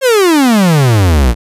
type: exponential sweep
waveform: 45% pulse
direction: down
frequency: 551 to 55 Hz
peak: -6 dBFS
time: 0.01-1.35 s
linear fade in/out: 50 ms
effects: resampled to 32000 Hz